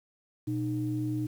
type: tone pair together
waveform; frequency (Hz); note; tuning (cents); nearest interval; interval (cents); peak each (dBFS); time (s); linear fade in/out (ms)
sine; 121.71 / 306.7; B2 / D#4; -25 / -25; octave + major third; 1600; -31 / -30; 0.47-1.27; 10
effects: tanh soft clip ceiling -20 dBFS + 9-bit